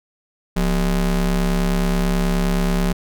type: ring-modulated tone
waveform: square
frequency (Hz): 105.4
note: G#2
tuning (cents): +26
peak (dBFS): -14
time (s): 0.56-2.93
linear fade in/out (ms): 10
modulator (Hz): 70.7
effects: none